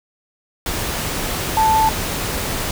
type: tone in noise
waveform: sine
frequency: 880 Hz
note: A5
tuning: in tune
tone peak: -12 dBFS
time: 1.57-1.89 s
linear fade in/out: 2 ms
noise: pink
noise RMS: -23 dBFS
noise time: 0.66-2.71 s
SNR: +8 dB
effects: none